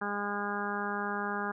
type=harmonic tone; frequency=204 Hz; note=G#3; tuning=31 cents flat; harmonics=1 / 2 / 3 / 4 / 5 / 6 / 7 / 8; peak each=-38 / -39 / -46 / -38 / -41 / -39 / -39 / -39 dBFS; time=0.01-1.52 s; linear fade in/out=10 ms; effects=none